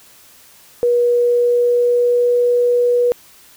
sine tone with pitch glide, 482.1 to 485.7 Hz, B4 to B4, -42 to -29 cents, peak -11 dBFS, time 0.83-3.12 s, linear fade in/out 0 ms, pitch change +13 cents, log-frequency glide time 1.21-2.33 s, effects white hiss -46 dBFS RMS until 3.56 s

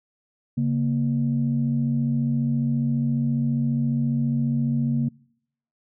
sine tone pair together, 138.84 / 233.5 Hz, C#3 / A#3, +3 / +3 cents, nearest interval major sixth, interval 900 cents, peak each -22 dBFS, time 0.57-5.09 s, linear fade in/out 10 ms, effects noise-tail reverb RT60 0.7 s tail -25 dB re dry + tanh soft clip ceiling -13 dBFS

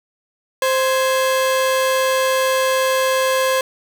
30% pulse tone pair together, 523.3 / 1667.1 Hz, C5 / G#6, 0 / +6 cents, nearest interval octave + minor sixth, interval 2006 cents, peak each -13 / -22 dBFS, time 0.62-3.61 s, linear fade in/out 2 ms, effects none

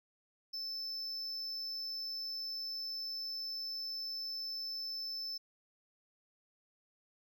triangle tone, 5274 Hz, E8, in tune, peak -37 dBFS, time 0.53-5.38 s, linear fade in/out 10 ms, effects none

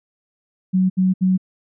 sine tone bursts, 186.3 Hz, F#3, 12 cents sharp, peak -13 dBFS, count 3, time 0.73-1.378 s, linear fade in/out 20 ms, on 170 ms, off 69 ms, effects none

